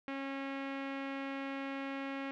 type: tone with low-pass filter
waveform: sawtooth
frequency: 273.2 Hz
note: C#4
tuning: 25 cents flat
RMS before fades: -40 dBFS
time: 0.08-2.31 s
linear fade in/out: 0 ms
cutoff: 2400 Hz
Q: 2.1
effects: none